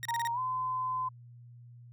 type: tone bursts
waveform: sawtooth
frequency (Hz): 1874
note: A#6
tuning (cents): +9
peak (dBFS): -31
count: 5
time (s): 0.03-0.273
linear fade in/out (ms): 0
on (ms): 23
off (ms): 32
type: tone with pitch glide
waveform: sine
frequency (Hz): 932.3 to 1022.6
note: A#5 to C6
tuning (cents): 0 to -40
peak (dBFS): -30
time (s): 0.08-1.09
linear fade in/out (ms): 10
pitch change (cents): +160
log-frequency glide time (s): 0.33-0.39
effects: added 120 Hz sine -49 dBFS peak until 1.92 s